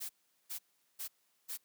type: noise bursts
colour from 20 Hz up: blue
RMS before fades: -41 dBFS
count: 4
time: 0-1.576 s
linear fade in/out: 20 ms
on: 94 ms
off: 400 ms
effects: white hiss -75 dBFS RMS until 1.64 s + high-pass 150 Hz 12 dB/octave